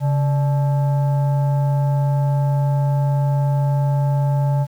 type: tone with frequency modulation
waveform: sine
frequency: 138.59 Hz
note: C#3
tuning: in tune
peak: -14 dBFS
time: 0-4.67 s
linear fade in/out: 50 ms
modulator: 729 Hz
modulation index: 0.39
effects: tanh soft clip ceiling -10 dBFS + 8-bit